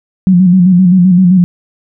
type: tone with vibrato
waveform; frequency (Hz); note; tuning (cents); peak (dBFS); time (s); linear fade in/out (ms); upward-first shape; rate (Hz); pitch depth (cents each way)
sine; 181.9; F#3; -29; -3; 0.27-1.44; 0; square; 7.7; 58
effects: none